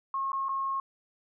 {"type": "tone with dropouts", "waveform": "sine", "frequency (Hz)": 1083, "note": "C#6", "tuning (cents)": -41, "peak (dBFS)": -28, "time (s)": [0.14, 0.8], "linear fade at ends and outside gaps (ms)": 2, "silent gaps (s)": [[0.319, 0.33], [0.485, 0.491]], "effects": []}